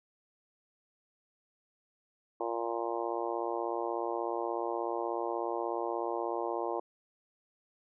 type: harmonic tone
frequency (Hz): 116.54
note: A#2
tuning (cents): 0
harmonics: 3 / 4 / 5 / 6 / 7 / 8 / 9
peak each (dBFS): -37 / -38 / -39 / -40 / -40 / -41 / -42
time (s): 2.4-6.8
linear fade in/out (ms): 5
effects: none